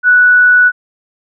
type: tone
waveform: sine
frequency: 1477 Hz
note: F#6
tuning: 3 cents flat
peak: -4 dBFS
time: 0.03-0.72 s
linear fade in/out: 50 ms
effects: none